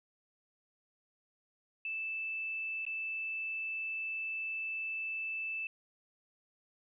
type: tone with dropouts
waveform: sine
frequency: 2637 Hz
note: E7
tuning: in tune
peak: -35 dBFS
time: 1.85-5.67 s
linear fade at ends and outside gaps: 2 ms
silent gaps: 2.852-2.865 s
effects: none